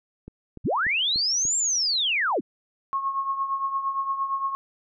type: click train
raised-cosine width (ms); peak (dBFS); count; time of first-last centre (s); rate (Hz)
3; -26; 5; 0.28-1.453; 3.41
type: linear two-way sweep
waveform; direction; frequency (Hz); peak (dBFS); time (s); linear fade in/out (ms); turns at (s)
sine; up then down; 31.84 to 7480 to 153.7; -21; 0.64-2.41; 20; 1.57
type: tone with tremolo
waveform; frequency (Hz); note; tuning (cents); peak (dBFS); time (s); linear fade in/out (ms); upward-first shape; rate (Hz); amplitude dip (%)
sine; 1089; C#6; -31; -21; 2.93-4.55; 0; triangle; 8.7; 70
effects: none